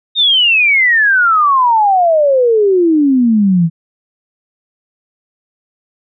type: exponential sweep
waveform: sine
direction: down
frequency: 3729 to 160 Hz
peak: -7 dBFS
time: 0.15-3.7 s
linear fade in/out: 50 ms
effects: none